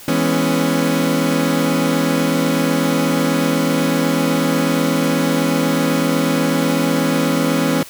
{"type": "chord", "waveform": "30% pulse", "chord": "C# minor seventh", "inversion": "first", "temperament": "equal with one note detuned", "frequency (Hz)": [164.81, 207.7, 249.1, 277.2], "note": ["E3", "G#3", "B3", "C#4"], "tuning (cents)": [0, 0, 15, 0], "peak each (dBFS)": [-18, -22, -17, -16], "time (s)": [0.08, 7.83], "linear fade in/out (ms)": 2, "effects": ["white hiss -38 dBFS RMS until 7.89 s"]}